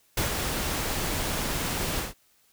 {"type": "noise with ADSR envelope", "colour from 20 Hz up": "pink", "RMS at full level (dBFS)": -25, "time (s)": [0.17, 2.14], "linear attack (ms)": 6, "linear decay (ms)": 110, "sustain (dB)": -4, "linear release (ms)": 150, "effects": ["white hiss -64 dBFS RMS until 2.52 s"]}